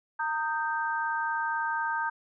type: tone cluster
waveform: sine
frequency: 918 / 1242 / 1566 Hz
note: A#5 / D#6 / G6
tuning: -27 / -3 / -2 cents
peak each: -30 / -35 / -31 dBFS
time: 0.19-2.1 s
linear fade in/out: 10 ms
effects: none